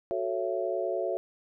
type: chord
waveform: sine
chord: F# minor seventh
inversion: none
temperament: equal with one note detuned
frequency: 370 / 440 / 554.4 / 669.2 Hz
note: F#4 / A4 / C#5 / E5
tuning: 0 / 0 / 0 / +26 cents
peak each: -33 / -35 / -33 / -32 dBFS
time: 0.11-1.17 s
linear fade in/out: 0 ms
effects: none